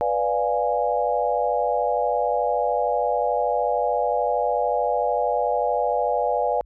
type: chord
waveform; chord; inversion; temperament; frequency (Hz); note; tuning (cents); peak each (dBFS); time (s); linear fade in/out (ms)
sine; B diminished seventh; none; equal; 493.9 / 587.3 / 698.5 / 830.6; B4 / D5 / F5 / Ab5; 0 / 0 / 0 / 0; -25; 0.01-6.61; 0
effects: added 50 Hz sine -48 dBFS peak until 6.65 s